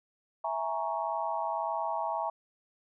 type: chord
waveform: sine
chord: A# half-diminished seventh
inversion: second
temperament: equal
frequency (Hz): 659.3 / 830.6 / 932.3 / 1108.7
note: E5 / G#5 / A#5 / C#6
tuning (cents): 0 / 0 / 0 / 0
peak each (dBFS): -35 / -35 / -34 / -38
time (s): 0.44-2.3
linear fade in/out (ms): 5
effects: none